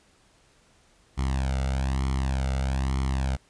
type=tone with flanger; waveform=sawtooth; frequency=66.3 Hz; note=C2; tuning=23 cents sharp; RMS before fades=-26 dBFS; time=1.17-3.37 s; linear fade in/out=20 ms; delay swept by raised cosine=0.93 to 1.43 ms; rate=1.1 Hz; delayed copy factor=+0.8; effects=pink hiss -61 dBFS RMS until 3.49 s + resampled to 22050 Hz